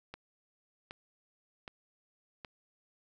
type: click train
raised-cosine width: 0.3 ms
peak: -27 dBFS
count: 4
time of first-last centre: 0.14-2.448 s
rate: 1.3 Hz
effects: none